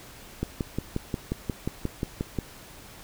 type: click train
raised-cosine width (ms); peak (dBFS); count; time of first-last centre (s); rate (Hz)
3; -14; 12; 0.43-2.387; 5.62
effects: pink hiss -47 dBFS RMS until 3.03 s